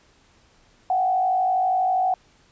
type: tone with frequency modulation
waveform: sine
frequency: 745 Hz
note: F#5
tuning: 12 cents sharp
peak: -18 dBFS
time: 0.9-2.14 s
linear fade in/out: 2 ms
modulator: 52.4 Hz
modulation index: 0.56
effects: pink hiss -58 dBFS RMS until 2.51 s + resampled to 16000 Hz